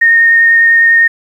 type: tone with vibrato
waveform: sine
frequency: 1842 Hz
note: A#6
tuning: 21 cents flat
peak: -4 dBFS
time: 0.01-1.08 s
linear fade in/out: 10 ms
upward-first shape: triangle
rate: 10 Hz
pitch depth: 12 cents each way
effects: 7-bit